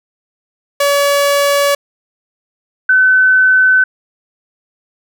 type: tone pair in turn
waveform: sawtooth / sine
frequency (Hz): 568 / 1516.4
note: C#5 / F#6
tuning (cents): +42 / +42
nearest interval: octave + perfect fourth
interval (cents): 1700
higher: second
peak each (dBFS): -6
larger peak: neither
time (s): 0.8-1.75 / 2.89-3.84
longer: neither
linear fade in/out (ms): 5
effects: none